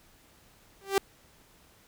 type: tone with exponential growth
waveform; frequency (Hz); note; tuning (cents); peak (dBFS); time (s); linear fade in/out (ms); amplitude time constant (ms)
sawtooth; 392; G4; 0; -15; 0.81-0.98; 1; 36
effects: pink hiss -60 dBFS RMS until 1.87 s